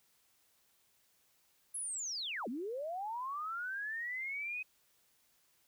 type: linear two-way sweep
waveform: sine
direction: down then up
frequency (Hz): 11000 to 213.1 to 2537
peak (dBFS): -37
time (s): 1.74-4.63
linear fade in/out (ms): 10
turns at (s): 2.48
effects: white hiss -72 dBFS RMS until 5.67 s